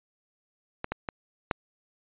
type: clicks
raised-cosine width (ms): 0.5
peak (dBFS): -16 / -14 / -16 / -10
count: 4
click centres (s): 0.844 / 0.92 / 1.088 / 1.512
effects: resampled to 8000 Hz